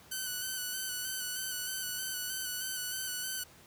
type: tone with vibrato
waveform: 5% pulse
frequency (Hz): 1504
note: F#6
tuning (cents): +28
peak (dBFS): -24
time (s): 0.11-3.44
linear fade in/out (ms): 10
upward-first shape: square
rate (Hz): 3.2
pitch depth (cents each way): 25
effects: pink hiss -57 dBFS RMS until 3.66 s + high-pass 60 Hz 12 dB/octave